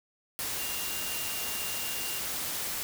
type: tone in noise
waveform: sine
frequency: 2794 Hz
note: F7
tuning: in tune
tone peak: -40 dBFS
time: 0.59-2.19 s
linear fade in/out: 0 ms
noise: white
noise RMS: -34 dBFS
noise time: 0.39-2.83 s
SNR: -9 dB
effects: none